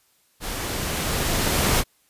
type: noise with level ramp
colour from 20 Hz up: pink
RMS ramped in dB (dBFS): -30 to -19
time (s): 0.4-1.84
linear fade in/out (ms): 50
effects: white hiss -63 dBFS RMS until 2.09 s + resampled to 32000 Hz